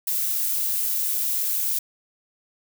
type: noise with amplitude modulation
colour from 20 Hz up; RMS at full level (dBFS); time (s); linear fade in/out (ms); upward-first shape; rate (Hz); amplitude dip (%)
violet; -23; 0.07-1.79; 5; sine; 100; 30
effects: none